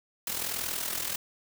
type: noise with amplitude modulation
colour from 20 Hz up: white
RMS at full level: -30 dBFS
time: 0.27-1.16 s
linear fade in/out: 2 ms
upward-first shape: sine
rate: 41.2 Hz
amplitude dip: 65%
effects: none